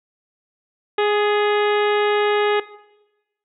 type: harmonic tone with a mistuned harmonic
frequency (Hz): 415.3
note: G#4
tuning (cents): 0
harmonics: 1 / 2 / 3 / 4 / 5 / 6 / 7 / 8 / 9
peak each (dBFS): -17 / -23 / -27 / -29 / -31 / -33 / -34 / -35 / -36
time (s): 0.98-2.6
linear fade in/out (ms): 5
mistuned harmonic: 4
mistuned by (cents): +32
effects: noise-tail reverb RT60 1.0 s tail -18 dB re dry

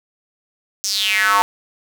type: tone with high-pass filter sweep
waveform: square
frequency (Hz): 100.9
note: G#2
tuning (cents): -49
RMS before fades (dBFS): -17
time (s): 0.84-1.42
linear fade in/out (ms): 0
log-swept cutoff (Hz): 6200 to 890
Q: 5.8
effects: none

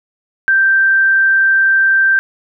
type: tone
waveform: sine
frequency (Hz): 1568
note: G6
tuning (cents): 0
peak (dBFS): -8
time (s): 0.48-2.19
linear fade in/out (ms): 0
effects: none

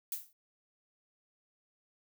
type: noise with exponential decay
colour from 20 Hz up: violet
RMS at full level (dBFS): -33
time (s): 0.12-0.33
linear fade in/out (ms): 2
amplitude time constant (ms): 45
effects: none

